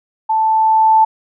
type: tone with level ramp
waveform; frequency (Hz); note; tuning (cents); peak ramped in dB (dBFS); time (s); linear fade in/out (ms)
sine; 880; A5; 0; -12 to -6; 0.29-1.05; 10
effects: none